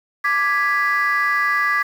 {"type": "chord", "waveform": "sine", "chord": "G# diminished", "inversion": "second", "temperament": "equal", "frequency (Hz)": [1174.7, 1661.2, 1975.5], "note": ["D6", "G#6", "B6"], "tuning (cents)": [0, 0, 0], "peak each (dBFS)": -19, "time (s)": [0.24, 1.83], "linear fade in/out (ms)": 10, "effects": ["tanh soft clip ceiling -11 dBFS", "7-bit"]}